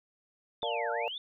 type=linear two-way sweep; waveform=sine; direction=down then up; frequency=3607 to 1331 to 3607 Hz; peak=-36 dBFS; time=0.62-1.18 s; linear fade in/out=2 ms; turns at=0.91 s
type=chord; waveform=sine; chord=Bb major seventh; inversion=none; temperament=equal; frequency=466.2 / 587.3 / 698.5 / 880 Hz; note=Bb4 / D5 / F5 / A5; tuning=0 / 0 / 0 / 0 cents; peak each=-36 dBFS; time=0.63-1.08 s; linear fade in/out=0 ms
effects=none